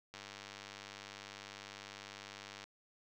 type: click train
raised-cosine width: 0.2 ms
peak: -30 dBFS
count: 251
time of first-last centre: 0.14-2.64 s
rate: 100 Hz
effects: none